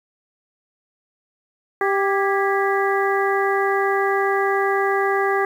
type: harmonic tone with a mistuned harmonic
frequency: 393 Hz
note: G4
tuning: 4 cents sharp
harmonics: 1 / 2 / 3 / 4 / 5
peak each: -20 / -23 / -25 / -26 / -27 dBFS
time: 1.81-5.45 s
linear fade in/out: 2 ms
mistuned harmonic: 4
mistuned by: +76 cents
effects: 8-bit